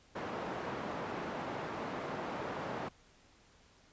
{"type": "band-pass noise", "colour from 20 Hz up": "white", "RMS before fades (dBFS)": -40, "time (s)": [0.15, 2.89], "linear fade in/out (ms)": 10, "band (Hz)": [130, 970], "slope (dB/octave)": 12, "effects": ["pink hiss -64 dBFS RMS until 3.92 s", "resampled to 16000 Hz"]}